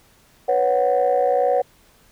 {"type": "chord", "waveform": "sine", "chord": "B suspended second", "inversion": "none", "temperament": "just", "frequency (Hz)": [493.9, 555.6, 740.8], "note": ["B4", "C#5", "F#5"], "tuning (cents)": [0, 4, 2], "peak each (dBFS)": -19, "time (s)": [0.48, 1.62], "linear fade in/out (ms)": 10, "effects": ["tanh soft clip ceiling -9 dBFS", "pink hiss -55 dBFS RMS until 2.11 s"]}